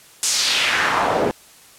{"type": "noise with band-pass filter sweep", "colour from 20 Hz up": "pink", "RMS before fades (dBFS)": -19, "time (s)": [0.23, 1.31], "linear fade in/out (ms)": 0, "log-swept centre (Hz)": [7800, 430], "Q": 1.8, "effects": ["white hiss -47 dBFS RMS until 1.78 s", "low-pass 12000 Hz 12 dB/octave"]}